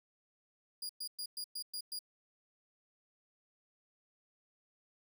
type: tone bursts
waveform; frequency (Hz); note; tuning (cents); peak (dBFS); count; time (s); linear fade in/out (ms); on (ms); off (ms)
sawtooth; 4852; D#8; -44; -36; 7; 0.82-1.991; 5; 73; 110
effects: none